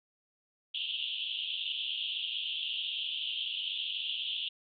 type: band-pass noise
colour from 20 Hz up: white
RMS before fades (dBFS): -36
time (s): 0.74-4.49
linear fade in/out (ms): 10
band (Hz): 2800 to 3500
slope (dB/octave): 96
effects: none